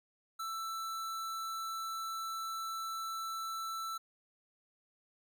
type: tone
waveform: square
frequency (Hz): 1327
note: E6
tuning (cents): +11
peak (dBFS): -38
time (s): 0.39-3.98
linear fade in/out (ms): 10
effects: none